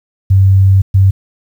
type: tone bursts at uneven times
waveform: sine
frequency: 96.4 Hz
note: G2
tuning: 28 cents flat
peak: -4 dBFS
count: 2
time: 0.3-0.82 / 0.94-1.11 s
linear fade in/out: 10 ms
effects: 7-bit